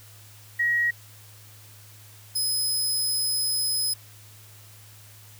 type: tone pair in turn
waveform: sine / 20% pulse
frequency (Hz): 1900 / 5072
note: A#6 / D#8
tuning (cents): +33 / +32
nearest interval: octave + perfect fourth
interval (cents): 1699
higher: second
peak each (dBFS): -20 / -18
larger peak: second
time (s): 0.59-0.91 / 2.35-3.94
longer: second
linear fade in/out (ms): 10
effects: added 105 Hz sine -49 dBFS peak until 5.39 s + white hiss -51 dBFS RMS until 5.39 s